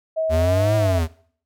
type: tone with pitch glide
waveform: sine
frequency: 640 to 656.9 Hz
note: D#5 to E5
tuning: +49 to -6 cents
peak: -19 dBFS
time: 0.16-1 s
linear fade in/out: 20 ms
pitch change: +45 cents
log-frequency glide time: 0.78-0.87 s
type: exponential two-way sweep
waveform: square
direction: up then down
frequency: 77.7 to 110 to 77.7 Hz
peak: -19 dBFS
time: 0.29-1.08 s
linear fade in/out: 50 ms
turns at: 0.76 s
effects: noise-tail reverb RT60 0.5 s tail -19 dB re dry